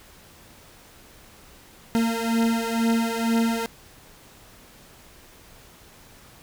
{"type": "beating tone pair", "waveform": "40% pulse", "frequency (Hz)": [228, 230.1], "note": ["A#3", "A#3"], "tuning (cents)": [-38, -22], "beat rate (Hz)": 2.1, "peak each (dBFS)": [-22, -24], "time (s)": [1.95, 3.66], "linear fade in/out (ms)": 0, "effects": ["pink hiss -50 dBFS RMS until 6.42 s"]}